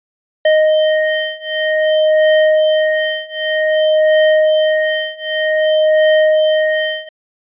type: beating tone pair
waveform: square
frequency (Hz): 621 / 621.53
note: D#5 / D#5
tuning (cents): -3 / -2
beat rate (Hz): 0.53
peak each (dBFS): -15 / -14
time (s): 0.45-7.09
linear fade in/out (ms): 5
effects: resampled to 8000 Hz